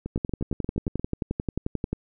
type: two click trains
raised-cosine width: 3 ms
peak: -13 / -18 dBFS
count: 21 / 9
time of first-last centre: 0.16-1.93 / 0.06-0.996 s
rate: 11.3 / 8.55 Hz
effects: none